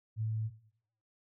sine tone, 110 Hz, A2, in tune, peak -31 dBFS, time 0.16-0.51 s, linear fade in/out 50 ms, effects noise-tail reverb RT60 0.7 s tail -17 dB re dry

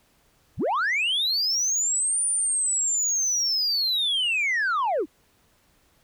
sine linear two-way sweep, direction up then down, 37.34 to 9440 to 257.4 Hz, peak -19 dBFS, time 0.57-5.06 s, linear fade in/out 50 ms, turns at 2.25 s, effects tanh soft clip ceiling -20 dBFS + pink hiss -63 dBFS RMS until 6.03 s

